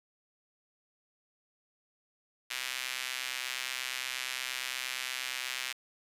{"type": "tone with high-pass filter", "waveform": "sawtooth", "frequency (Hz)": 128.5, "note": "C3", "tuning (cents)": -31, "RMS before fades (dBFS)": -37, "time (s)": [2.5, 5.73], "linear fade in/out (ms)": 10, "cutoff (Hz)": 2300, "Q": 1.4, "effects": ["resampled to 32000 Hz"]}